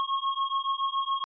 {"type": "beating tone pair", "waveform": "square", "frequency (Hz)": [1085, 1092.1], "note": ["C#6", "C#6"], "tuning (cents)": [-37, -26], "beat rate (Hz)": 7.1, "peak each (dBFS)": -30, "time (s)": [0, 1.24], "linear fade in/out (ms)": 0, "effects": ["resampled to 11025 Hz"]}